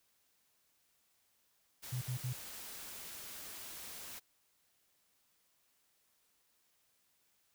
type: noise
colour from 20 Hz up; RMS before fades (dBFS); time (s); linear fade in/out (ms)
white; -48; 1.82-4.2; 20
type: tone bursts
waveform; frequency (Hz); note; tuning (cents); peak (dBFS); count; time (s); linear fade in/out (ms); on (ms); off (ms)
sine; 125.9; B2; +34; -35; 3; 1.92-2.332; 10; 96; 62
effects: white hiss -75 dBFS RMS until 7.54 s